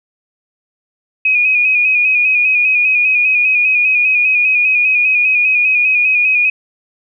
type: tone with vibrato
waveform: sine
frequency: 2489 Hz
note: D#7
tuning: in tune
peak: -9 dBFS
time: 1.25-6.5 s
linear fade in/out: 5 ms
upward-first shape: square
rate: 5 Hz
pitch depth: 33 cents each way
effects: none